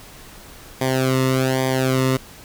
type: tone with flanger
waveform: sawtooth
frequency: 130.81 Hz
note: C3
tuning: in tune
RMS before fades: -19 dBFS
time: 0.81-2.17 s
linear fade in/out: 5 ms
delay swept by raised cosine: 0.73 to 1.28 ms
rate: 1.2 Hz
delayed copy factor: -0.95
effects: pink hiss -42 dBFS RMS until 2.44 s